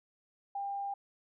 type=tone; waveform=sine; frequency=798 Hz; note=G5; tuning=31 cents sharp; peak=-34 dBFS; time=0.55-0.94 s; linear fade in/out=5 ms; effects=none